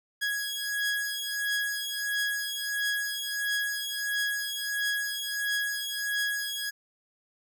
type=beating tone pair; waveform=sawtooth; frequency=1661.2 / 1662.7 Hz; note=G#6 / G#6; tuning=0 / +2 cents; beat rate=1.5 Hz; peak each=-28 dBFS; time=0.21-6.71 s; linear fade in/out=20 ms; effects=none